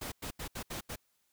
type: noise bursts at uneven times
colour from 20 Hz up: pink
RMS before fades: -40 dBFS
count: 6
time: 0.01-0.12 / 0.22-0.31 / 0.39-0.48 / 0.55-0.63 / 0.7-0.81 / 0.89-0.96 s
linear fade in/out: 10 ms
effects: white hiss -75 dBFS RMS until 1.32 s